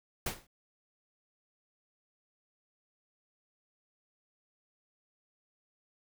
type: noise with exponential decay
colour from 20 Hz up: pink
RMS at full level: -30 dBFS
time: 0.26-0.47 s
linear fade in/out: 5 ms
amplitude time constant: 44 ms
effects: none